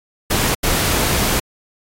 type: noise bursts at uneven times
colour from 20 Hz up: pink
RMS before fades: -17 dBFS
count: 2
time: 0.3-0.55 / 0.63-1.4 s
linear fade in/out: 10 ms
effects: AAC 48 kbps